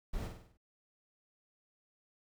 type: noise with echo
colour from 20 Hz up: brown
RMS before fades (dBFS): -36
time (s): 0.13-0.28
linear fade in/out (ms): 10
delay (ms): 49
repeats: 6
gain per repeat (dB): -5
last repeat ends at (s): 0.574
effects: none